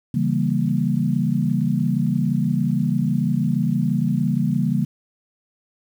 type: chord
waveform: sine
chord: C# diminished seventh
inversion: none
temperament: equal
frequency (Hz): 138.59 / 164.81 / 196 / 233.1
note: C#3 / E3 / G3 / Bb3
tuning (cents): 0 / 0 / 0 / 0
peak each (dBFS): -23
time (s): 0.14-4.85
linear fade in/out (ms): 5
effects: 8-bit